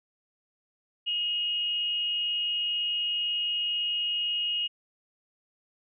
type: tone with frequency modulation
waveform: sine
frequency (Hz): 2871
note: F7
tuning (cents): +47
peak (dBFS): -26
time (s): 1.06-4.68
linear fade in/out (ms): 20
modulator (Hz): 327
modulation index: 0.22
effects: none